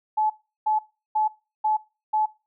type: tone bursts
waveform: sine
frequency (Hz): 860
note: A5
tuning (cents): -40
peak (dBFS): -19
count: 5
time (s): 0.17-2.26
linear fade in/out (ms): 10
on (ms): 130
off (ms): 360
effects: noise-tail reverb RT60 0.3 s tail -22 dB re dry